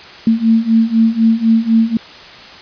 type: beating tone pair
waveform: sine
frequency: 223.3 / 227.3 Hz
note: A3 / A#3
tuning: +26 / -43 cents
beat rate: 4 Hz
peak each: -13 / -11 dBFS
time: 0.27-1.97 s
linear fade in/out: 2 ms
effects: white hiss -35 dBFS RMS until 2.61 s + resampled to 11025 Hz